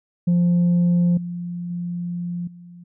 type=tone with level steps; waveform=sine; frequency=174.61 Hz; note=F3; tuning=in tune; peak=-12 / -26 / -24 / -39 dBFS; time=0.27-2.84 s; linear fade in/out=10 ms; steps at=1.17 / 1.7 / 2.47 s; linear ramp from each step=5 ms; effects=tanh soft clip ceiling -13 dBFS